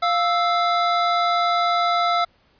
square tone pair together, 698.2 / 1318 Hz, F5 / E6, -1 / -1 cents, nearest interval major seventh, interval 1100 cents, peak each -21 dBFS, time 0.02-2.25 s, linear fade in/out 10 ms, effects pink hiss -60 dBFS RMS until 2.59 s + resampled to 11025 Hz

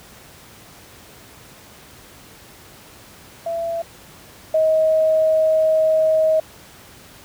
sine tone pair in turn, 670 / 632.4 Hz, E5 / D#5, +28 / +28 cents, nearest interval minor second, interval 100 cents, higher first, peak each -21 / -13 dBFS, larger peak second, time 3.46-3.82 / 4.54-6.4 s, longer second, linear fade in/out 5 ms, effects pink hiss -44 dBFS RMS until 7.24 s + high-pass 60 Hz 12 dB/octave

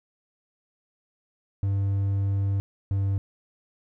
triangle tone pair in turn, 98.7 / 98.18 Hz, G2 / G2, +12 / +3 cents, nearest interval unison, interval 9 cents, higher first, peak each -20 dBFS, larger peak neither, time 1.63-2.6 / 2.91-3.18 s, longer first, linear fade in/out 0 ms, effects none

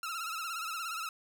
sawtooth tone with vibrato, 1332 Hz, E6, 18 cents sharp, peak -32 dBFS, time 0.03-1.09 s, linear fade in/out 2 ms, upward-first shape sine, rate 17 Hz, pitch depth 82 cents each way, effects none

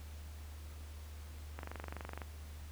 click train, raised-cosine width 0.5 ms, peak -28 dBFS, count 16, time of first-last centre 1.59-2.218 s, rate 23.9 Hz, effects added 75 Hz sine -46 dBFS peak until 2.71 s + pink hiss -58 dBFS RMS until 2.71 s

